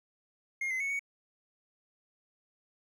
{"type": "tone with pitch steps", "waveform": "triangle", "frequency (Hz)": [2134, 2051, 2210, 2234], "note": ["C7", "C7", "C#7", "C#7"], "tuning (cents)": [34, -35, -6, 13], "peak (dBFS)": -29, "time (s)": [0.61, 0.994], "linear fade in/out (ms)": 5, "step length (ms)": 96, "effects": []}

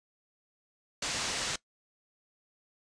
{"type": "low-pass noise", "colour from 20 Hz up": "white", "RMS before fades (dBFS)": -34, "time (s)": [1.02, 1.56], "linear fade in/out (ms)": 5, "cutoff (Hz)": 7300, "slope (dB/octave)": 24, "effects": ["noise-tail reverb RT60 0.1 s tail -20 dB re dry", "resampled to 22050 Hz"]}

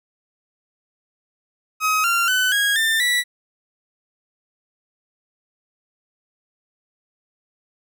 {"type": "tone with pitch steps", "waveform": "30% pulse", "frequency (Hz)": [1267, 1381.7, 1506.7, 1643.1, 1791.8, 1954], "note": ["D#6", "F6", "F#6", "G#6", "A6", "B6"], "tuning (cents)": [31, -19, 31, -19, 31, -19], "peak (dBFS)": -14, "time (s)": [1.8, 3.24], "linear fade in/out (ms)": 50, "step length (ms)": 240, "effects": []}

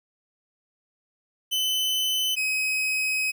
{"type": "tone pair in turn", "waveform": "40% pulse", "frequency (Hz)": [3031, 2535], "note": ["F#7", "D#7"], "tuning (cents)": [41, 32], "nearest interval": "minor third", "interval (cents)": 309, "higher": "first", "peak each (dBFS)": -22, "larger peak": "neither", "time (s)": [[1.51, 2.36], [2.36, 3.32]], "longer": "second", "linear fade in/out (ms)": 20, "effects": ["10-bit"]}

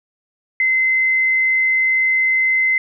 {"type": "tone", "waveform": "sine", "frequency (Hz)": 2059, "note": "C7", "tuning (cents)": -28, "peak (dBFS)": -13, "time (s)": [0.6, 2.78], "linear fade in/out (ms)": 2, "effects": []}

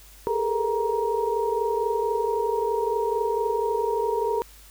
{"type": "tone cluster", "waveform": "sine", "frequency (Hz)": [407.3, 428, 451.8, 483.7, 941], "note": ["G#4", "A4", "A4", "B4", "A#5"], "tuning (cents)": [-34, -48, 46, -36, 16], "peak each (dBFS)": [-28, -32, -26, -34, -27], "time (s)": [0.27, 4.42], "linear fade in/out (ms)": 0, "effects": ["added 50 Hz sine -49 dBFS peak until 4.7 s", "white hiss -51 dBFS RMS until 4.7 s"]}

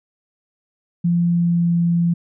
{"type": "tone with pitch glide", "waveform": "sine", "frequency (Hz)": [172.3, 170.81], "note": ["F3", "F3"], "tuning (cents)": [-23, -38], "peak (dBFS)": -14, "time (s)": [1.04, 2.14], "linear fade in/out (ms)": 10, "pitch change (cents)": -15, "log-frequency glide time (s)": [1.28, 1.76], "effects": []}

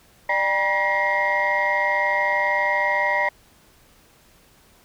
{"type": "tone cluster", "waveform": "sine", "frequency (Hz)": [594, 794, 961, 1913, 2107], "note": ["D5", "G5", "B5", "A#6", "C7"], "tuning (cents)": [20, 22, -48, 44, 12], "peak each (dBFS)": [-25, -28, -23, -22, -25], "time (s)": [0.29, 3.29], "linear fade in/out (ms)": 5, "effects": ["tanh soft clip ceiling -11 dBFS", "pink hiss -55 dBFS RMS until 4.84 s"]}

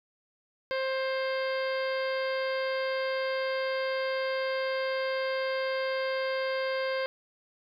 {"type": "harmonic tone", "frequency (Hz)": 528, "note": "C5", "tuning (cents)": 16, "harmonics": [1, 2, 3, 4, 5, 6, 7, 8, 9], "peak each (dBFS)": [-29, -38, -37, -39, -46, -45, -49, -50, -45], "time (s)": [0.71, 7.06], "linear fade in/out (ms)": 0, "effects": ["11-bit"]}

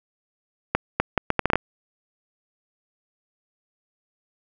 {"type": "accelerating click train", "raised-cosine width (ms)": 0.5, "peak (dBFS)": -3, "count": 9, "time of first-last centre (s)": [0.75, 1.556], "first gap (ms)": 250, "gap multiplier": 0.71, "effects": []}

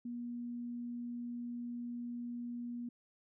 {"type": "tone", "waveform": "sine", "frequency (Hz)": 240, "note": "B3", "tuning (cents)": -49, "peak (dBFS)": -39, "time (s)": [0.05, 2.89], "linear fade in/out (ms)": 5, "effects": []}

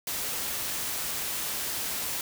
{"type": "noise", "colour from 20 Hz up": "white", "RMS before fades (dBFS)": -32, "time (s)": [0.07, 2.21], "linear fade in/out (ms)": 2, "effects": []}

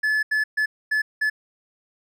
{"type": "tone bursts at uneven times", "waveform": "triangle", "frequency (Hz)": 1725, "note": "A6", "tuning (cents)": -35, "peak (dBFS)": -17, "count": 5, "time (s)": [[0.03, 0.23], [0.31, 0.44], [0.57, 0.66], [0.91, 1.02], [1.21, 1.3]], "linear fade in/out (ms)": 10, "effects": []}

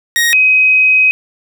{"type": "tone pair in turn", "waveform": ["sawtooth", "sine"], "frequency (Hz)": [1875, 2526], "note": ["A#6", "D#7"], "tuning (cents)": [10, 26], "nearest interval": "perfect fourth", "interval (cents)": 516, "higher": "second", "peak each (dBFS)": -6, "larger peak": "neither", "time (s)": [[0.16, 0.33], [0.33, 1.11]], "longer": "second", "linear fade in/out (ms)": 0, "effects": []}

